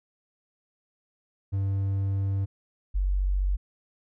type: tone pair in turn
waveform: triangle / sine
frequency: 97.8 / 47.37 Hz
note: G2 / F#1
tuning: -4 / +41 cents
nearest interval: octave + minor second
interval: 1255 cents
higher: first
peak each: -22 dBFS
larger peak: neither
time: 1.52-2.46 / 2.94-3.57 s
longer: first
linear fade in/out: 20 ms
effects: none